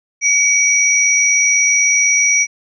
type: tone pair together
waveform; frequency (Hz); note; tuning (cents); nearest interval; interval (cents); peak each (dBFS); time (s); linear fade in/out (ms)
sine; 2272 / 5802; C#7 / F#8; +42 / -35; octave + major third; 1623; -13; 0.21-2.47; 50
effects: none